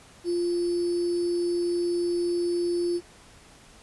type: tone with sample-and-hold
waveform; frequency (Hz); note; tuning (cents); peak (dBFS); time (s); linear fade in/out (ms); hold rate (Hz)
sine; 348.1; F4; -6; -23; 0.24-3.01; 50; 4900
effects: pink hiss -52 dBFS RMS until 3.82 s + resampled to 24000 Hz